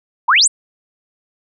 sine exponential sweep, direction up, 854 to 9397 Hz, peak -8 dBFS, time 0.28-0.48 s, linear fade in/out 10 ms, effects none

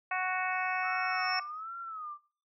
harmonic tone, 370 Hz, F#4, in tune, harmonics 2 / 3 / 4 / 5 / 6 / 7, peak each -34 / -36 / -37 / -38 / -39 / -39 dBFS, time 0.11-1.4 s, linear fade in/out 5 ms
sine tone with exponential growth, 5400 Hz, E8, 41 cents sharp, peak -33 dBFS, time 0.51-1.39 s, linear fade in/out 1 ms, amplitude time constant 190 ms
sine tone with vibrato, 1273 Hz, D#6, 39 cents sharp, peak -38 dBFS, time 0.82-2.18 s, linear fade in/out 50 ms, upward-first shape sine, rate 1.3 Hz, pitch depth 130 cents each way
effects noise-tail reverb RT60 0.4 s tail -20 dB re dry

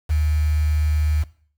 sine tone with quantisation, 76 Hz, D#2, 40 cents flat, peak -16 dBFS, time 0.09-1.24 s, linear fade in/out 20 ms, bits 6, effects noise-tail reverb RT60 0.5 s tail -19 dB re dry

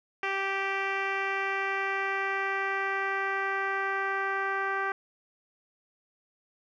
10% pulse tone with low-pass filter sweep, 390.3 Hz, G4, 8 cents flat, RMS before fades -30 dBFS, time 0.23-4.92 s, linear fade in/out 2 ms, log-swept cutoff 2600 to 1600 Hz, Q 2, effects none

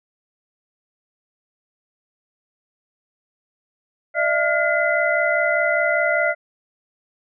sine tone cluster, 603 / 668 / 1420 / 2031 Hz, D5 / E5 / F6 / B6, +46 / +23 / +28 / +48 cents, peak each -22 dBFS, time 4.14-6.35 s, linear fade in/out 50 ms, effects none

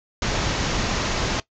pink low-pass noise, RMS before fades -24 dBFS, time 0.22-1.4 s, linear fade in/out 2 ms, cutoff 7000 Hz, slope 96 dB/octave, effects noise-tail reverb RT60 0.1 s tail -18 dB re dry

